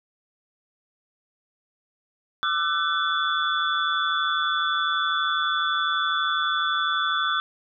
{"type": "tone cluster", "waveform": "sine", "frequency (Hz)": [1187, 1339, 1507, 3457], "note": ["D6", "E6", "F#6", "A7"], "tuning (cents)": [18, 27, 31, -31], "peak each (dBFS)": -27, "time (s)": [2.43, 7.4], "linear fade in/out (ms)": 0, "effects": []}